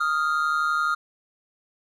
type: tone pair together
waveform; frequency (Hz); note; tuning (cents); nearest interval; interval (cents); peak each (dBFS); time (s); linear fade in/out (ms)
triangle; 1245 / 1396.5; D#6 / F6; +1 / -1; major second; 198; -22; 0-0.95; 10
effects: none